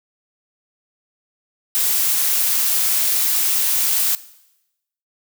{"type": "noise", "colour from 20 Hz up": "blue", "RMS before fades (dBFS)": -18, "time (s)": [1.75, 4.15], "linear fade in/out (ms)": 0, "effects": ["noise-tail reverb RT60 0.9 s tail -18 dB re dry"]}